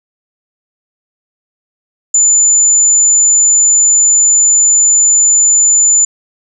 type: tone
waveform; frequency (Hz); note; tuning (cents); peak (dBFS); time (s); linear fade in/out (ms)
sine; 7040; A8; 0; -5; 2.14-6.05; 5
effects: none